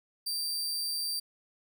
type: tone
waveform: sawtooth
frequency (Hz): 4686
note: D8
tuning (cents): -5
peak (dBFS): -28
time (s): 0.26-1.2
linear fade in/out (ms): 10
effects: none